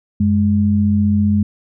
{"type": "tone pair together", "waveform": "sine", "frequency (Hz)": [92.71, 207.7], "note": ["F#2", "G#3"], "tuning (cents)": [4, 0], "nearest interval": "octave + major second", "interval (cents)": 1396, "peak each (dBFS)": [-16, -13], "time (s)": [0.2, 1.43], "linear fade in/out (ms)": 5, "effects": []}